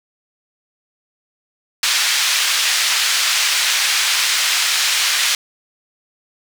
white band-pass noise, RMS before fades -17 dBFS, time 1.83-5.35 s, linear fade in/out 2 ms, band 1600 to 5200 Hz, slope 12 dB/octave, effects none

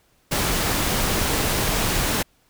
pink noise, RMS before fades -22 dBFS, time 0.31-2.23 s, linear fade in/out 10 ms, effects pink hiss -62 dBFS RMS until 2.49 s

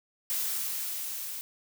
blue noise with level ramp, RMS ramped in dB -30 to -38 dBFS, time 0.3-1.41 s, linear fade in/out 0 ms, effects none

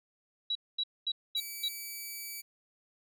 sine tone bursts, 3898 Hz, B7, 23 cents flat, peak -29 dBFS, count 5, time 0.5-1.685 s, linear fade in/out 5 ms, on 53 ms, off 230 ms
5% pulse tone, 2300 Hz, D7, 37 cents flat, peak -30 dBFS, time 1.36-2.42 s, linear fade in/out 20 ms
effects none

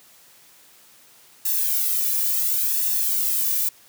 violet noise with flanger, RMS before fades -22 dBFS, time 1.45-3.69 s, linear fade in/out 5 ms, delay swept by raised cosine 1.1 to 1.73 ms, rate 0.71 Hz, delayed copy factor +0.8, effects white hiss -52 dBFS RMS until 3.88 s + high-pass 100 Hz 12 dB/octave

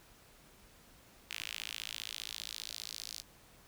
sawtooth tone with high-pass filter sweep, 55 Hz, A1, in tune, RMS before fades -44 dBFS, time 1.3-3.22 s, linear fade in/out 10 ms, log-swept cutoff 2600 to 4700 Hz, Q 2.4, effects pink hiss -61 dBFS RMS until 3.67 s

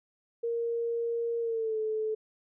sine tone with pitch glide, 466.2 to 435 Hz, A#4 to A4, 0 to -20 cents, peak -28 dBFS, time 0.43-2.15 s, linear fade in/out 10 ms, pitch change -120 cents, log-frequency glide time 1.4-1.78 s, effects none

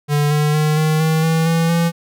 square tone with pitch steps, 146.83 / 149.74 / 152.71 / 155.74 / 158.83 / 161.98 / 165.19 / 168.47 Hz, D3 / D3 / D#3 / D#3 / D#3 / E3 / E3 / E3, 0 / +34 / -32 / +2 / +36 / -30 / +4 / +38 cents, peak -14 dBFS, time 0.08-1.92 s, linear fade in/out 50 ms, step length 230 ms, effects none

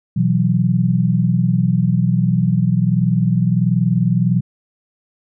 sine chord, B suspended fourth, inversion none, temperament equal, 123.47 / 164.81 / 185 Hz, B2 / E3 / F#3, 0 / 0 / 0 cents, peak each -17 dBFS, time 0.16-4.41 s, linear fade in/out 10 ms, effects none

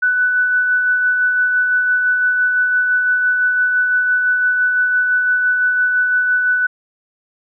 sine tone with tremolo, 1491 Hz, F#6, 13 cents sharp, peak -11 dBFS, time 0.02-6.67 s, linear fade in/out 10 ms, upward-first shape sine, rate 5.9 Hz, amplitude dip 30%, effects none

